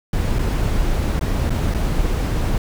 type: noise with dropouts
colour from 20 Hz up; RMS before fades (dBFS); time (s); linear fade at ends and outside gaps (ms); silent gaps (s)
brown; -19; 0.13-2.58; 2; 0.387-0.391 / 1.194-1.21 / 1.496-1.504 / 1.74-1.746
effects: none